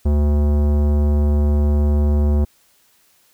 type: tone with tanh clipping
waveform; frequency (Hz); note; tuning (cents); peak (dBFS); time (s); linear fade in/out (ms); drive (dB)
sine; 73.42; D2; 0; -15; 0.05-2.45; 10; 17
effects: white hiss -57 dBFS RMS until 3.33 s